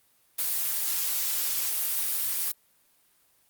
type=noise; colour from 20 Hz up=blue; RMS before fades=-28 dBFS; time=0.38-2.52 s; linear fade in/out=10 ms; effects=white hiss -65 dBFS RMS until 3.49 s + Opus 32 kbps